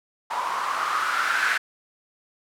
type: noise with low-pass filter sweep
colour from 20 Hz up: violet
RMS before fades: -25 dBFS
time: 0.3-1.58 s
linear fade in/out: 10 ms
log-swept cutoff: 950 to 1600 Hz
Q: 5.8
effects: none